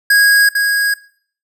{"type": "tone with echo", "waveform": "square", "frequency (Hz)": 1646, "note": "G#6", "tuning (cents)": -16, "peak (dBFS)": -8, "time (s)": [0.1, 0.49], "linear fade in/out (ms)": 5, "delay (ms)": 450, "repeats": 1, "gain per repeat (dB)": -5, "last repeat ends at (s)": 0.94, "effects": ["noise-tail reverb RT60 0.5 s tail -18 dB re dry"]}